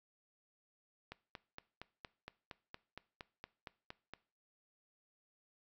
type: click train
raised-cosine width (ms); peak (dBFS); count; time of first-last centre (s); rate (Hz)
0.3; -30; 14; 1.12-4.136; 4.31
effects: noise-tail reverb RT60 0.4 s tail -20 dB re dry